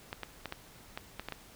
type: clicks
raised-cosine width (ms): 0.3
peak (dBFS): -21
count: 8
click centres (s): 0.129 / 0.233 / 0.457 / 0.524 / 0.975 / 1.196 / 1.286 / 1.323
effects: pink hiss -55 dBFS RMS until 1.55 s